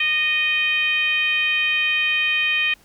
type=tone with frequency modulation; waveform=sine; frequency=2481 Hz; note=D#7; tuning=6 cents flat; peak=-17 dBFS; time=0-2.74 s; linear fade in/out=5 ms; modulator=629 Hz; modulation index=0.96; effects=pink hiss -54 dBFS RMS until 2.84 s